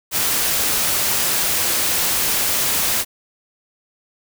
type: noise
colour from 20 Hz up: white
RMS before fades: -19 dBFS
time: 0.11-3.05 s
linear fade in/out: 50 ms
effects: none